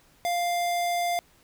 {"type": "tone", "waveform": "square", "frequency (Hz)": 698.5, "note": "F5", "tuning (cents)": 0, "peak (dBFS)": -25, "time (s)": [0.25, 1.19], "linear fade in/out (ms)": 0, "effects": ["pink hiss -60 dBFS RMS until 1.43 s"]}